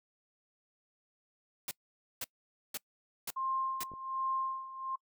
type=noise bursts; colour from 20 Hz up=white; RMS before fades=-38 dBFS; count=5; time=1.68-3.835 s; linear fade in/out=2 ms; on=31 ms; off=500 ms
type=tone with tremolo; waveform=sine; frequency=1058 Hz; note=C6; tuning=19 cents sharp; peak=-30 dBFS; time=3.36-4.96 s; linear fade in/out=10 ms; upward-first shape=sine; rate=1.3 Hz; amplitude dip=80%
type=clicks; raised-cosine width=2 ms; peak=-38 / -37 dBFS; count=2; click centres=3.917 / 3.937 s
effects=noise-tail reverb RT60 0.1 s tail -24 dB re dry